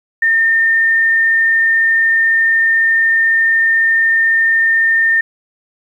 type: tone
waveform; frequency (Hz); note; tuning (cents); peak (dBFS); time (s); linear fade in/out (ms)
sine; 1814; A#6; -48; -9; 0.22-5.21; 5
effects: 8-bit